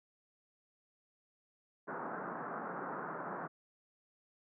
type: band-pass noise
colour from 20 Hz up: white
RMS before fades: -42 dBFS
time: 1.87-3.48 s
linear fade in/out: 20 ms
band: 150 to 1500 Hz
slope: 48 dB/octave
effects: none